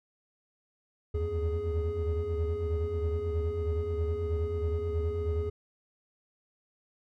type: tone cluster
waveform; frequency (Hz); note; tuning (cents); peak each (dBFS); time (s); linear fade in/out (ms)
triangle; 76.4 / 79.5 / 88.9 / 417.1; D#2 / D#2 / F2 / G#4; -31 / +38 / +31 / +7; -35 / -29 / -33 / -30; 1.14-5.5; 10
effects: tanh soft clip ceiling -20 dBFS